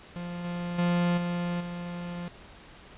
45% pulse tone with level steps, 174.61 Hz, F3, in tune, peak -34 / -31 / -23 / -28 / -34 dBFS, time 0.16-2.28 s, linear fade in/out 0 ms, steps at 0.44 / 0.78 / 1.17 / 1.6 s, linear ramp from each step 10 ms, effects pink hiss -50 dBFS RMS until 2.97 s + resampled to 8000 Hz

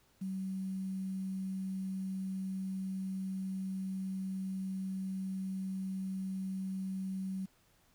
sine tone with quantisation, 190 Hz, F#3, 46 cents sharp, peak -35 dBFS, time 0.21-7.46 s, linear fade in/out 10 ms, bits 10, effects pink hiss -69 dBFS RMS until 7.94 s

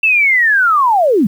sine linear sweep, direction down, 2684 to 174.61 Hz, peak -8 dBFS, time 0.03-1.27 s, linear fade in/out 5 ms, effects 7-bit

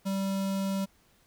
square tone with notch filter, 194.4 Hz, G3, 14 cents flat, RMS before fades -30 dBFS, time 0.05-0.86 s, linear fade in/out 20 ms, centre 1900 Hz, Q 1.7, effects pink hiss -65 dBFS RMS until 1.26 s

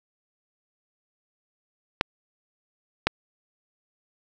clicks, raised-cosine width 0.3 ms, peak -3 dBFS, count 2, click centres 2.011 / 3.07 s, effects none

